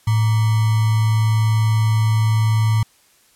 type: tone with sample-and-hold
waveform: sine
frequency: 109.9 Hz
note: A2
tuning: 2 cents flat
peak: -13 dBFS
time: 0.07-2.83 s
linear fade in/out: 5 ms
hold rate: 1050 Hz
effects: white hiss -55 dBFS RMS until 3.35 s + low-pass 12000 Hz 12 dB/octave